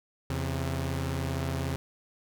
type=tone pair together; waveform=sawtooth; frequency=83.7 / 134.18 Hz; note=E2 / C3; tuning=+27 / +44 cents; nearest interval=minor sixth; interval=817 cents; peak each=-28 dBFS; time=0.3-1.76 s; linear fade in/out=0 ms; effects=none